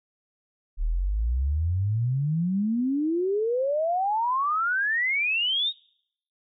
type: exponential sweep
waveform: sine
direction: up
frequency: 36.38 to 3804 Hz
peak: -22 dBFS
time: 0.77-5.73 s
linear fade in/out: 50 ms
effects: noise-tail reverb RT60 0.7 s tail -25 dB re dry